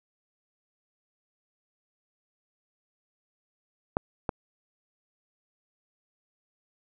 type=clicks; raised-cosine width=1 ms; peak=-10 / -13 dBFS; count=2; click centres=3.969 / 4.292 s; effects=none